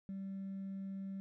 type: tone with hard clipping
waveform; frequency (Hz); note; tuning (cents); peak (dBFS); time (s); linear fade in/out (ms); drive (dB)
triangle; 194; G3; -18; -40; 0.09-1.2; 0; 2
effects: none